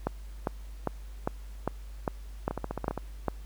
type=two click trains; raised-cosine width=1 ms; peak=-18 / -13 dBFS; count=8 / 9; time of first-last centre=2.51-2.977 / 0.07-3.283 s; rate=15 / 2.49 Hz; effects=added 50 Hz sine -40 dBFS peak until 3.45 s + pink hiss -58 dBFS RMS until 3.45 s